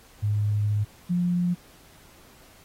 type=tone pair in turn; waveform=sine; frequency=104.3 / 176.57 Hz; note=G#2 / F3; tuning=+8 / +19 cents; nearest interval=major sixth; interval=911 cents; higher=second; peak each=-21 dBFS; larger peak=neither; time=0.22-0.85 / 1.09-1.55 s; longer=first; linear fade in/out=20 ms; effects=pink hiss -54 dBFS RMS until 2.64 s + AAC 48 kbps